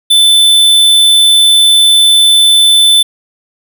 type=tone; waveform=square; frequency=3520 Hz; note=A7; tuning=in tune; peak=-4 dBFS; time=0.1-3.03 s; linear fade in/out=10 ms; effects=none